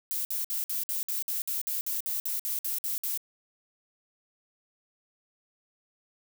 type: noise bursts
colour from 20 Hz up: violet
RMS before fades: -31 dBFS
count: 16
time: 0.11-3.175 s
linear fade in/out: 0 ms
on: 140 ms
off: 55 ms
effects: none